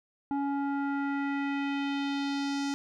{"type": "tone with low-pass filter sweep", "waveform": "square", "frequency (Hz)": 280, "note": "C#4", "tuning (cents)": 18, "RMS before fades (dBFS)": -31, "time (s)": [0.31, 2.74], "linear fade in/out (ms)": 0, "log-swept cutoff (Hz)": [870, 6200], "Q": 1.9, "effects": []}